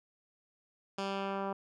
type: tone with low-pass filter sweep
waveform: 10% pulse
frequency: 196 Hz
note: G3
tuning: in tune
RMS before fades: -36 dBFS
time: 0.98-1.53 s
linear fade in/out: 5 ms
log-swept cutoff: 5600 to 1100 Hz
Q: 1.1
effects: none